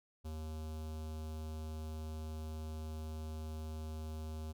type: tone with notch filter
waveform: square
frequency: 78.3 Hz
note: D#2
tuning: 11 cents sharp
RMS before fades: -43 dBFS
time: 0.24-4.53 s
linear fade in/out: 20 ms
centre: 1900 Hz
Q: 1
effects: none